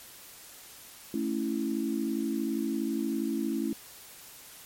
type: chord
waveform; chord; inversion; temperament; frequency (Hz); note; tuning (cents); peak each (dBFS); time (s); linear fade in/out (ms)
sine; A major; none; equal; 220 / 277.2 / 329.6; A3 / C#4 / E4; 0 / 0 / 0; -32; 1.14-3.73; 2
effects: white hiss -49 dBFS RMS until 4.65 s + MP3 64 kbps